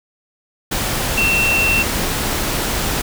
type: tone in noise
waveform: sine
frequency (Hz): 2700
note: E7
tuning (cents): +41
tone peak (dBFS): -14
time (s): 1.17-1.83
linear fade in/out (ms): 10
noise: pink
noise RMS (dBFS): -20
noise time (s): 0.71-3.02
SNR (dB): +3
effects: none